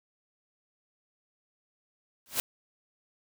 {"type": "noise with exponential growth", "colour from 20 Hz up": "white", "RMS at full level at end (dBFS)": -24, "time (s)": [2.26, 2.4], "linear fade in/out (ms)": 0, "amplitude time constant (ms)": 29, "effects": []}